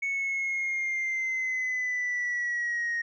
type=linear sweep; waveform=sine; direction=down; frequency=2217 to 1864.7 Hz; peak=-25 dBFS; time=0.02-3.02 s; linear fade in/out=10 ms; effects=tanh soft clip ceiling -25 dBFS